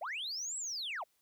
sine linear two-way sweep, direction up then down, 534 to 7902 to 534 Hz, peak -35 dBFS, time 0.01-1.04 s, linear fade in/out 10 ms, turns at 0.57 s, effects tanh soft clip ceiling -34 dBFS + white hiss -75 dBFS RMS until 1.21 s

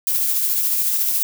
violet noise with tremolo, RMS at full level -18 dBFS, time 0.07-1.23 s, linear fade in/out 0 ms, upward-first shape triangle, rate 14 Hz, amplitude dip 35%, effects none

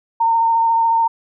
sine tone with vibrato, 914 Hz, A#5, 34 cents flat, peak -12 dBFS, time 0.2-1.08 s, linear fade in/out 10 ms, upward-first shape sine, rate 14 Hz, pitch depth 16 cents each way, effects none

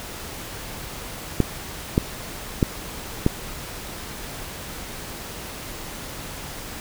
clicks, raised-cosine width 3 ms, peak -3 dBFS, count 4, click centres 1.403 / 1.979 / 2.628 / 3.264 s, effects pink hiss -35 dBFS RMS until 6.8 s

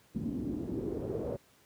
pink noise with low-pass filter sweep, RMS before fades -35 dBFS, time 0.14-1.37 s, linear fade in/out 20 ms, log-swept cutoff 230 to 510 Hz, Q 3.5, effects pink hiss -64 dBFS RMS until 1.65 s + high-pass 80 Hz 12 dB/octave

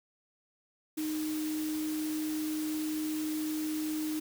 sine tone in noise, 309.1 Hz, D#4, 11 cents flat, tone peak -31 dBFS, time 0.97-4.2 s, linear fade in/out 10 ms, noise white, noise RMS -43 dBFS, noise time 0.97-4.2 s, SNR +9 dB, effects none

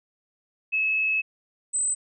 sine tone pair in turn, 2588 / 8078 Hz, E7 / B8, -32 / +38 cents, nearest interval octave + minor sixth, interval 1970 cents, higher second, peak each -21 / -22 dBFS, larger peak first, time 0.72-1.22 / 1.73-1.95 s, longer first, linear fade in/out 20 ms, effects none

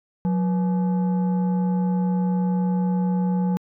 sine tone with frequency modulation, 182 Hz, F#3, 28 cents flat, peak -18 dBFS, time 0.25-3.57 s, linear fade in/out 0 ms, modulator 669 Hz, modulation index 0.37, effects tanh soft clip ceiling -14 dBFS

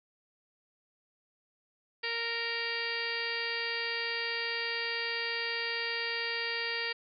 harmonic tone with a mistuned harmonic, 464.8 Hz, A#4, 5 cents flat, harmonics 1 / 2 / 3 / 4 / 5 / 6 / 7 / 8 / 9 / 10, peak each -41 / -45 / -45 / -36 / -39 / -40 / -45 / -46 / -46 / -39 dBFS, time 2.03-6.93 s, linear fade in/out 10 ms, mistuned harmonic 8, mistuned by +18 cents, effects none

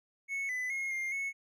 triangle tone with pitch steps, 2203 / 2004 / 2156 / 2115 / 2199 Hz, C#7 / B6 / C#7 / C7 / C#7, -11 / +25 / -49 / +18 / -14 cents, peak -31 dBFS, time 0.28-1.33 s, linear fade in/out 50 ms, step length 210 ms, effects none

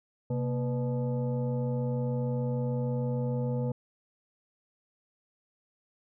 sine tone with frequency modulation, 129.7 Hz, C3, 15 cents flat, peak -27 dBFS, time 0.3-3.72 s, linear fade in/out 5 ms, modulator 366 Hz, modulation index 0.99, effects none

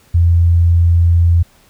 sine tone, 85.2 Hz, F2, 42 cents flat, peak -7 dBFS, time 0.14-1.43 s, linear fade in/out 10 ms, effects pink hiss -50 dBFS RMS until 1.69 s

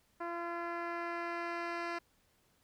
10% pulse tone with low-pass filter sweep, 341.9 Hz, F4, 37 cents flat, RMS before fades -39 dBFS, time 0.2-1.99 s, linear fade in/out 10 ms, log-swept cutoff 1300 to 3700 Hz, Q 0.91, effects pink hiss -72 dBFS RMS until 2.63 s

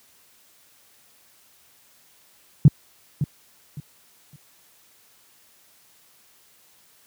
sine tone with echo, 145.6 Hz, D3, 15 cents flat, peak -6 dBFS, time 2.65-2.68 s, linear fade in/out 2 ms, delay 560 ms, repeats 3, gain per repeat -12 dB, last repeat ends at 4.36 s, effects white hiss -57 dBFS RMS until 7.06 s + high-pass 60 Hz 12 dB/octave

